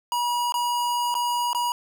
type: tone with dropouts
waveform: square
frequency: 964 Hz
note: B5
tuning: 42 cents flat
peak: -23 dBFS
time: 0.12-1.72 s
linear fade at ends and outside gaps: 1 ms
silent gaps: 0.522-0.541 / 1.142-1.151 / 1.531-1.548 s
effects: 10-bit